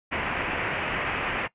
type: low-pass noise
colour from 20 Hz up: white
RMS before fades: -29 dBFS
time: 0.11-1.48 s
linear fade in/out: 20 ms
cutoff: 2700 Hz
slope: 48 dB/octave
effects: noise-tail reverb RT60 0.1 s tail -20 dB re dry + resampled to 8000 Hz